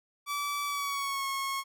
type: tone with pitch glide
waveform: sawtooth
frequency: 1153 to 1091.4 Hz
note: D6 to C#6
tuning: -32 to -27 cents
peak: -27 dBFS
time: 0.26-1.64 s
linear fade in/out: 50 ms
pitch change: -95 cents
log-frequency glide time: 0.66-1.26 s
effects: none